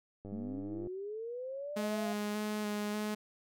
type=click train; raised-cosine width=2 ms; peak=-33 dBFS; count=63; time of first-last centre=0.25-0.871 s; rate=99.8 Hz
type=linear sweep; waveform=sine; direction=up; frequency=207.7 to 698.5 Hz; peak=-38 dBFS; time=0.32-2.13 s; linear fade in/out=5 ms
type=tone with vibrato; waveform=sawtooth; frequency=210 Hz; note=G#3; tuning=19 cents sharp; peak=-30 dBFS; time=1.76-3.15 s; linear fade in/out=10 ms; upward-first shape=square; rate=1.7 Hz; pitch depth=14 cents each way
effects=none